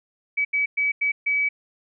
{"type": "tone bursts at uneven times", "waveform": "sine", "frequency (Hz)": 2283, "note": "D7", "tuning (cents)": -50, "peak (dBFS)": -19, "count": 5, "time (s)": [[0.37, 0.45], [0.53, 0.66], [0.77, 0.92], [1.01, 1.12], [1.26, 1.49]], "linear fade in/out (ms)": 10, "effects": []}